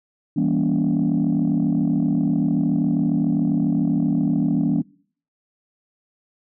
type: chord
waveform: sine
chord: E diminished seventh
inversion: none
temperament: just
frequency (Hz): 164.81 / 197.78 / 237.3 / 284.8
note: E3 / G3 / Bb3 / Db4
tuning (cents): 0 / +16 / +31 / +47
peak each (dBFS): -22 / -23 / -21 / -20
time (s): 0.36-4.82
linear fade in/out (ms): 10
effects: noise-tail reverb RT60 0.5 s tail -22 dB re dry + tanh soft clip ceiling -12 dBFS